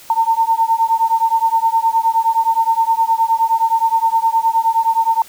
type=beating tone pair; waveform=sine; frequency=901 / 910.6 Hz; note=A5 / A#5; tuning=+41 / -41 cents; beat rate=9.6 Hz; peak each=-15 dBFS; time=0.1-5.22 s; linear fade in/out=2 ms; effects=white hiss -41 dBFS RMS until 5.28 s